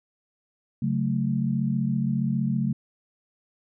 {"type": "chord", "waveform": "sine", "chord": "F# minor", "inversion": "second", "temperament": "equal", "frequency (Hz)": [138.59, 185, 220], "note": ["C#3", "F#3", "A3"], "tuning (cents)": [0, 0, 0], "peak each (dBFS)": [-26, -28, -26], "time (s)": [0.82, 2.73], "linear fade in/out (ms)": 5, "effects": []}